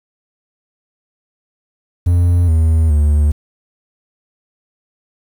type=tone with pitch steps; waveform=triangle; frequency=87.31 / 80.53 / 74.27 Hz; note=F2 / E2 / D2; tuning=0 / -40 / +20 cents; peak=-7 dBFS; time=2.06-3.32 s; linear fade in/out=10 ms; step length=420 ms; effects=7-bit